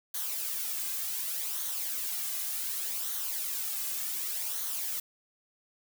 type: noise with flanger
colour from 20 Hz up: blue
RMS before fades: -34 dBFS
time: 0.14-5 s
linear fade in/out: 5 ms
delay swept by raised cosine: 0.39 to 2.19 ms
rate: 0.67 Hz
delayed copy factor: -0.55
effects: none